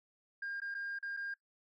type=tone with dropouts; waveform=sine; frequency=1609 Hz; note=G6; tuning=45 cents sharp; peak=-36 dBFS; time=0.42-1.34 s; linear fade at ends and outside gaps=5 ms; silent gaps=0.602-0.617 / 0.743-0.748 / 0.988-1.027 / 1.167-1.171 s; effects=noise-tail reverb RT60 0.1 s tail -21 dB re dry + tanh soft clip ceiling -35 dBFS